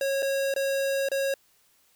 square tone with dropouts, 547 Hz, C#5, 23 cents flat, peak -25 dBFS, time 0.01-1.34 s, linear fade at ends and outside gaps 2 ms, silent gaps 0.223-0.227 / 0.54-0.562 / 1.087-1.116 s, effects white hiss -64 dBFS RMS until 1.95 s

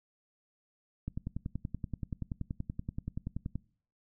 click train, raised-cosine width 5 ms, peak -23 dBFS, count 27, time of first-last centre 1.08-3.556 s, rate 10.5 Hz, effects noise-tail reverb RT60 0.5 s tail -23 dB re dry

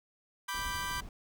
sawtooth chord, G major, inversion first, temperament equal, 987.8 / 1174.7 / 1568 Hz, B5 / D6 / G6, 0 / 0 / 0 cents, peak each -34 / -37 / -35 dBFS, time 0.48-1.01 s, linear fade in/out 10 ms
brown noise, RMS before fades -44 dBFS, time 0.54-1.09 s, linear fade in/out 2 ms
effects none

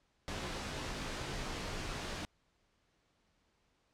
pink noise with comb filter, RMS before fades -40 dBFS, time 0.28-2.25 s, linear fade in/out 0 ms, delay 18 ms, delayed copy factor -0.55, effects pink hiss -75 dBFS RMS until 3.93 s + low-pass 6000 Hz 12 dB/octave

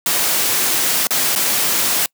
white noise with dropouts, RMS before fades -17 dBFS, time 0.06-2.06 s, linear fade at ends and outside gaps 1 ms, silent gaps 1.07-1.107 / 1.352-1.36 s, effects noise-tail reverb RT60 0.1 s tail -26 dB re dry + high-pass 150 Hz 12 dB/octave

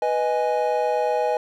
triangle chord, G# minor, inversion first, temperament equal, 493.9 / 622.3 / 830.6 Hz, B4 / D#5 / G#5, 0 / 0 / 0 cents, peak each -22 dBFS, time 0.02-1.37 s, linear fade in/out 2 ms, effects none

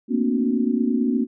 sine tone cluster, 220.9 / 235.8 / 264.5 / 294.7 / 367.4 Hz, A3 / A#3 / C4 / D4 / F#4, +7 / +20 / +19 / +6 / -12 cents, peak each -30 / -21 / -23 / -27 / -29 dBFS, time 0.08-1.27 s, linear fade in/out 50 ms, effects none

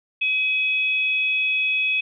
sine tone pair together, 2539 / 3389 Hz, D#7 / G#7, +34 / +34 cents, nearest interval perfect fourth, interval 500 cents, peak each -19 / -29 dBFS, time 0.21-2.01 s, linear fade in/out 10 ms, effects none

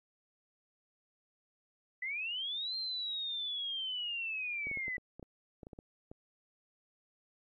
sine linear two-way sweep, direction up then down, 1964 to 4186 to 1964 Hz, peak -35 dBFS, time 2.02-4.97 s, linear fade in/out 5 ms, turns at 2.76 s
clicks, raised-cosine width 2 ms, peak -34 dBFS, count 12, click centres 4.67 / 4.714 / 4.773 / 4.881 / 4.981 / 5.196 / 5.228 / 5.632 / 5.669 / 5.732 / 5.789 / 6.115 s
effects AAC 64 kbps

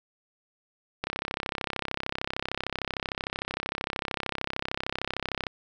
click train, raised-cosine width 0.3 ms, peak -13 dBFS, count 148, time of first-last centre 1.04-5.468 s, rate 33.2 Hz, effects none

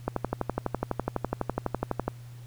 click train, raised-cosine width 1 ms, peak -12 dBFS, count 25, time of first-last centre 0.08-2.08 s, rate 12 Hz, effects added 120 Hz sine -42 dBFS peak until 2.46 s + pink hiss -57 dBFS RMS until 2.46 s

